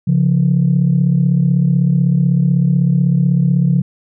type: tone pair together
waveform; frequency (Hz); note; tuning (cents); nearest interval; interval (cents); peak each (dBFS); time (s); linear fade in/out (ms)
sine; 138.59 / 174.61; C#3 / F3; 0 / 0; major third; 400; -12; 0.07-3.82; 10
effects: tanh soft clip ceiling -4 dBFS